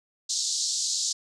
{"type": "band-pass noise", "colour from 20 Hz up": "white", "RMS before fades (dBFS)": -28, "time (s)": [0.29, 1.13], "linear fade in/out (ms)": 10, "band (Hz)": [3900, 7600], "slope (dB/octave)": 48, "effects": []}